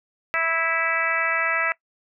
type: harmonic tone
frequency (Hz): 328.5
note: E4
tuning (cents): -6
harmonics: 2 / 3 / 4 / 5 / 6 / 7 / 8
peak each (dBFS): -30 / -35 / -26 / -28 / -25 / -29 / -31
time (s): 0.34-1.72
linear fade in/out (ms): 0
effects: noise-tail reverb RT60 0.1 s tail -21 dB re dry